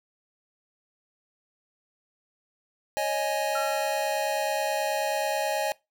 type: chord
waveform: square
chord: C# suspended second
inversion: none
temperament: just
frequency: 554.4 / 623.7 / 831.5 Hz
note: C#5 / D#5 / G#5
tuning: 0 / +4 / +2 cents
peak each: -32 / -30 / -30 dBFS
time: 2.97-5.72 s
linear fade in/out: 0 ms
type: tone with exponential decay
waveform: sine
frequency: 1361 Hz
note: F6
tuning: 45 cents flat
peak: -28 dBFS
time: 3.55-4.34 s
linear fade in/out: 5 ms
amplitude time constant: 170 ms
effects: noise-tail reverb RT60 0.2 s tail -21 dB re dry